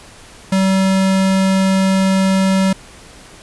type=tone; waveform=square; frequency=191.3 Hz; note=G3; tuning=42 cents flat; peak=-12 dBFS; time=0.52-2.73 s; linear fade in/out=5 ms; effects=pink hiss -40 dBFS RMS until 3.42 s + resampled to 24000 Hz